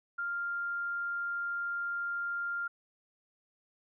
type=tone; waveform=sine; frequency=1396.9 Hz; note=F6; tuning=in tune; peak=-32 dBFS; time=0.18-2.68 s; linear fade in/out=10 ms; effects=none